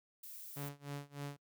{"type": "noise", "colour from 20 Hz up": "violet", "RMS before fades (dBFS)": -50, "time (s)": [0.23, 0.69], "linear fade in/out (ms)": 5}
{"type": "tone with tremolo", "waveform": "sawtooth", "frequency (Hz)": 142.7, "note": "D3", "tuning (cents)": -49, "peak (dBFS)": -36, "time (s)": [0.56, 1.37], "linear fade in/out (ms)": 10, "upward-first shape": "sine", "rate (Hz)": 3.3, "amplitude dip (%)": 95}
{"effects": ["noise-tail reverb RT60 0.1 s tail -26 dB re dry"]}